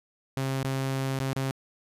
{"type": "tone with dropouts", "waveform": "sawtooth", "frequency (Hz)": 134, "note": "C3", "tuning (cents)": 42, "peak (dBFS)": -23, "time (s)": [0.37, 1.51], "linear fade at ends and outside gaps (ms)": 0, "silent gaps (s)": [[0.631, 0.646], [1.19, 1.202], [1.331, 1.362]], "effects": ["resampled to 32000 Hz"]}